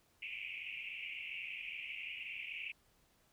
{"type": "band-pass noise", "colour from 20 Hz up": "white", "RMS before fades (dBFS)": -45, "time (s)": [0.22, 2.72], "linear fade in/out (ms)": 5, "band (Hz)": [2200, 2800], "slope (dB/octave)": 96, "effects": ["pink hiss -72 dBFS RMS until 3.32 s"]}